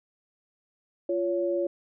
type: tone pair together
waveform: sine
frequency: 347 / 560.9 Hz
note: F4 / C#5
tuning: -11 / +20 cents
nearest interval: minor sixth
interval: 831 cents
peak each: -27 dBFS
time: 1.09-1.67 s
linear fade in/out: 5 ms
effects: none